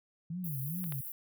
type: tone with vibrato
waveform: sine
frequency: 155.6 Hz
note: D#3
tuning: in tune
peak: -35 dBFS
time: 0.3-1.01 s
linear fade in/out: 5 ms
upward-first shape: sine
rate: 2.5 Hz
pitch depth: 290 cents each way
type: high-pass noise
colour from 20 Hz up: white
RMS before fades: -42 dBFS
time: 0.44-1.12 s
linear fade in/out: 2 ms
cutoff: 11000 Hz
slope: 48 dB/octave
type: clicks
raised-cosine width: 0.3 ms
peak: -33 / -27 dBFS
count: 2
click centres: 0.841 / 0.923 s
effects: none